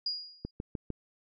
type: tone with exponential decay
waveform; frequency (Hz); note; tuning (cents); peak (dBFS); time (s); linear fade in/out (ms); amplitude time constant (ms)
sine; 4867; D#8; -39; -27; 0.06-0.51; 5; 97
type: click train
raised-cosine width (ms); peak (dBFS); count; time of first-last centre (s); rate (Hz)
3; -22; 4; 0.45-0.903; 6.62
effects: MP3 96 kbps